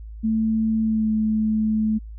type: tone with pitch glide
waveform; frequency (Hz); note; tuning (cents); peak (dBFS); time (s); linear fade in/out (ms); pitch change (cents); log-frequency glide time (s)
sine; 221.1 to 217.1; A3 to A3; +9 to -23; -18; 0.23-1.99; 20; -32; 0.82-1.11
effects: added 54 Hz sine -34 dBFS peak until 2.18 s